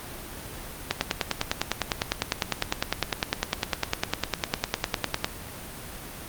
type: click train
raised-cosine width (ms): 0.2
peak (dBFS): -5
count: 44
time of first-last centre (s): 0.91-5.245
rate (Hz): 9.92
effects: pink hiss -39 dBFS RMS until 6.28 s + Opus 32 kbps